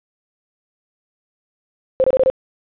sine tone bursts, 523.3 Hz, C5, in tune, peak -10 dBFS, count 5, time 2-2.3 s, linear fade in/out 0 ms, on 40 ms, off 25 ms, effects resampled to 8000 Hz + 8-bit

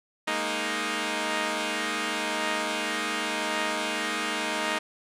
5% pulse chord, Ab suspended second, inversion none, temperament equal, 207.7 / 233.1 / 311.1 Hz, Ab3 / Bb3 / Eb4, 0 / 0 / 0 cents, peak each -22 / -21 / -18 dBFS, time 0.27-4.79 s, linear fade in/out 10 ms, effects low-pass 9000 Hz 12 dB/octave

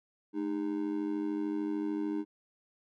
triangle tone with amplitude modulation, 307.7 Hz, D#4, 19 cents flat, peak -25 dBFS, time 0.33-2.25 s, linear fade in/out 50 ms, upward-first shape sine, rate 93.4 Hz, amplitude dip 85%, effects none

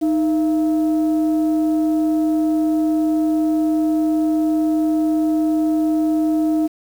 sine tone pair together, 311.8 / 677 Hz, D#4 / E5, +4 / +46 cents, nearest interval octave + minor second, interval 1342 cents, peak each -14 / -25 dBFS, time 0.01-6.68 s, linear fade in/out 20 ms, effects tanh soft clip ceiling -10 dBFS + 7-bit

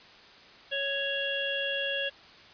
harmonic tone, 554.4 Hz, C#5, in tune, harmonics 1 / 3 / 5 / 6, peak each -34 / -34 / -34 / -34 dBFS, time 0.71-2.1 s, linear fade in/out 20 ms, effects white hiss -52 dBFS RMS until 2.53 s + resampled to 11025 Hz

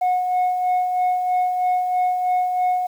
sine tone with tremolo, 729 Hz, F#5, 26 cents flat, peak -13 dBFS, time 0.01-2.87 s, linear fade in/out 10 ms, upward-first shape sine, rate 3.1 Hz, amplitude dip 50%, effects tanh soft clip ceiling -15 dBFS + 8-bit

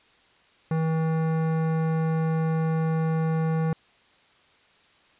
sine tone with hard clipping, 160.7 Hz, E3, 44 cents flat, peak -24 dBFS, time 0.71-3.73 s, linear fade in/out 2 ms, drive 16 dB, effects white hiss -59 dBFS RMS until 5.19 s + resampled to 8000 Hz

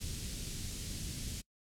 pink band-stop noise, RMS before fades -40 dBFS, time 0-1.42 s, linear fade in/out 20 ms, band 220 to 4000 Hz, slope 12 dB/octave, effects noise-tail reverb RT60 0.1 s tail -25 dB re dry + low-pass 10000 Hz 12 dB/octave

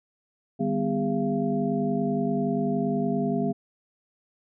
sine tone cluster, 152 / 198.9 / 249.4 / 405.7 / 684 Hz, D#3 / G3 / B3 / G#4 / F5, -40 / +25 / +17 / -41 / -36 cents, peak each -32 / -28 / -27 / -30 / -32 dBFS, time 0.59-3.53 s, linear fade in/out 20 ms, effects none

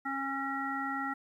harmonic tone, 272.8 Hz, C#4, 28 cents flat, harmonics 1 / 3 / 5 / 7, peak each -38 / -38 / -36 / -39 dBFS, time 0.05-1.14 s, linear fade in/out 10 ms, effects 11-bit

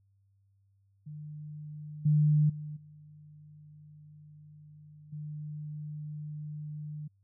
sine tone with level steps, 150.5 Hz, D3, 43 cents sharp, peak -40 / -21 / -37 / -50 / -37 dBFS, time 1.06-7.08 s, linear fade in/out 10 ms, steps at 2.05 / 2.49 / 2.76 / 5.12 s, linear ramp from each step 10 ms, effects added 98 Hz sine -65 dBFS peak until 7.23 s

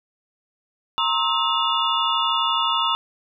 sine tone cluster, 933 / 1065 / 1292 / 2840 / 3502 Hz, A#5 / C6 / E6 / F7 / A7, +1 / +30 / -35 / +28 / -9 cents, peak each -25 dBFS, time 0.98-2.95 s, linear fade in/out 0 ms, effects none

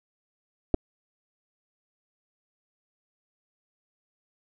clicks, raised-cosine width 2 ms, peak -9 / -10 dBFS, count 2, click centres 0.742 / 0.745 s, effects none

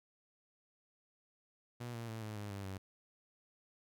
sawtooth tone with pitch steps, 120.7 / 116.12 / 111.71 / 107.47 / 103.39 / 99.46 / 95.69 Hz, B2 / A#2 / A2 / A2 / G#2 / G2 / G2, -39 / -6 / +27 / -40 / -7 / +26 / -41 cents, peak -38 dBFS, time 1.8-2.78 s, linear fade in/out 10 ms, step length 140 ms, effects none

